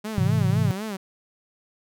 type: tone with vibrato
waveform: sawtooth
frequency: 203 Hz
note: G#3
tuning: 39 cents flat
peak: -25 dBFS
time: 0.04-0.97 s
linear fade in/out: 10 ms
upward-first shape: sine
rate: 4 Hz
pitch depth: 150 cents each way
type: chord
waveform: sine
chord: Ab augmented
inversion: none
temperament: equal with one note detuned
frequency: 105.64 / 130.81 / 164.81 Hz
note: Ab2 / C3 / E3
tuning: +30 / 0 / 0 cents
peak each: -23 dBFS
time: 0.18-0.71 s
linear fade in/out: 0 ms
effects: none